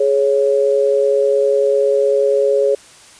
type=tone pair together; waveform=sine; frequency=418.6 / 554.4 Hz; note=G#4 / C#5; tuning=+14 / 0 cents; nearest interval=perfect fourth; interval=486 cents; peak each=-14 / -14 dBFS; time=0-2.75 s; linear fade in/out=5 ms; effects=white hiss -43 dBFS RMS until 3.19 s + resampled to 22050 Hz